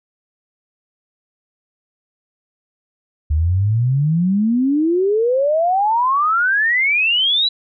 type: exponential sweep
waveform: sine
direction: up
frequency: 72.9 to 4000 Hz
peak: -13 dBFS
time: 3.3-7.49 s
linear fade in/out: 10 ms
effects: none